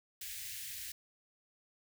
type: band-stop noise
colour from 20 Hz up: white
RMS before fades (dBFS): -44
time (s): 0.21-0.92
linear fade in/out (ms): 5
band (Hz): 120 to 1700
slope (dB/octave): 48
effects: none